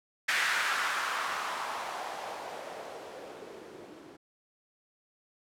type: noise with low-pass filter sweep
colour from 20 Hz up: violet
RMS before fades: -35 dBFS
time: 0.28-4.17 s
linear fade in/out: 10 ms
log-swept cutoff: 1800 to 310 Hz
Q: 2.2
effects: none